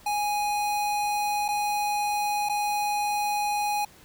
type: tone with dropouts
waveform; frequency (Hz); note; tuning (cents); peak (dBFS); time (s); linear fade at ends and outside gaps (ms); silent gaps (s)
square; 829; G#5; -3; -25; 0.06-3.85; 5; 1.482-1.486 / 2.489-2.495
effects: pink hiss -53 dBFS RMS until 4.04 s